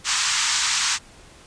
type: band-pass noise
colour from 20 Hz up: white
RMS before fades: -22 dBFS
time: 0.04-0.99 s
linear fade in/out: 50 ms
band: 920 to 7900 Hz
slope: 48 dB/octave
effects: pink hiss -48 dBFS RMS until 1.46 s + resampled to 22050 Hz

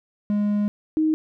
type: tone pair in turn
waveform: triangle / sine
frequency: 206.8 / 312.8 Hz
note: G#3 / D#4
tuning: -7 / +9 cents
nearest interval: perfect fifth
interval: 716 cents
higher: second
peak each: -17 dBFS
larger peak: neither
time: 0.3-0.68 / 0.97-1.14 s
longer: first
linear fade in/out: 0 ms
effects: none

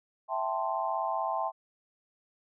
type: chord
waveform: sine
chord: A minor seventh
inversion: second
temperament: equal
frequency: 659.3 / 784 / 880 / 1046.5 Hz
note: E5 / G5 / A5 / C6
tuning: 0 / 0 / 0 / 0 cents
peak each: -34 dBFS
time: 0.28-1.52 s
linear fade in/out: 50 ms
effects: none

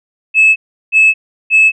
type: tone bursts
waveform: sine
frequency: 2600 Hz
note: E7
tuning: 24 cents flat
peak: -3 dBFS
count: 3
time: 0.34-1.72 s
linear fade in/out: 50 ms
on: 220 ms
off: 360 ms
effects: tanh soft clip ceiling -1 dBFS

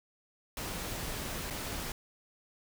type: noise with dropouts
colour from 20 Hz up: pink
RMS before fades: -38 dBFS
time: 0.57-1.92 s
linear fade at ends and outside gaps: 2 ms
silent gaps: 1.502-1.506 s
effects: none

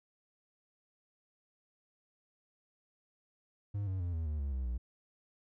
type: tone with pitch steps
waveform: triangle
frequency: 101.7 / 94.34 / 87.52 / 81.19 / 75.31 / 69.87 / 64.81 / 60.12 Hz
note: G#2 / F#2 / F2 / E2 / D2 / C#2 / C2 / B1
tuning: -36 / +34 / +4 / -26 / +44 / +14 / -16 / -46 cents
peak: -31 dBFS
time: 3.74-4.78 s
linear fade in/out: 10 ms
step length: 130 ms
effects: none

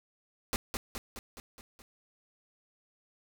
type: noise with echo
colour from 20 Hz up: pink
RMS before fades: -31 dBFS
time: 0.53-0.56 s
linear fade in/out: 0 ms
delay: 210 ms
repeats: 6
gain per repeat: -4 dB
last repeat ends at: 1.82 s
effects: none

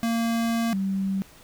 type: tone pair in turn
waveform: square / sine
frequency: 230.1 / 193.49 Hz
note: A#3 / G3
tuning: -22 / -22 cents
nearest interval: minor third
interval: 300 cents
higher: first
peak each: -23 dBFS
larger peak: neither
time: 0.03-0.73 / 0.73-1.22 s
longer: first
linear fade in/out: 0 ms
effects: pink hiss -51 dBFS RMS until 1.43 s

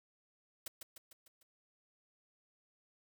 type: noise with echo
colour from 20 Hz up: white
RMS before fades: -42 dBFS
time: 0.66-0.68 s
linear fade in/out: 5 ms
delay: 150 ms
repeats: 5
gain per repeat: -5 dB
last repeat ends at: 1.43 s
effects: none

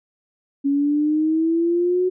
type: exponential sweep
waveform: sine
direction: up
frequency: 277.2 to 370 Hz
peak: -16 dBFS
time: 0.64-2.1 s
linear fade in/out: 20 ms
effects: none

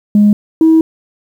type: tone pair in turn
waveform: sine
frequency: 207.6 / 321.5 Hz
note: G#3 / E4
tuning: 0 / -43 cents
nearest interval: minor sixth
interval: 757 cents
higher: second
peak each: -3 dBFS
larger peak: neither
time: 0.15-0.33 / 0.61-0.81 s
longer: second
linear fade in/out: 2 ms
effects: tanh soft clip ceiling -1 dBFS + 7-bit

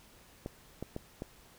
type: clicks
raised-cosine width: 2 ms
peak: -24 dBFS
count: 4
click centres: 0.461 / 0.826 / 0.964 / 1.221 s
effects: pink hiss -59 dBFS RMS until 1.58 s

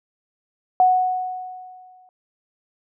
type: tone with exponential decay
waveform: sine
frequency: 738 Hz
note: F#5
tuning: 5 cents flat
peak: -10 dBFS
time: 0.8-2.09 s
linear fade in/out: 1 ms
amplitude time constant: 280 ms
effects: none

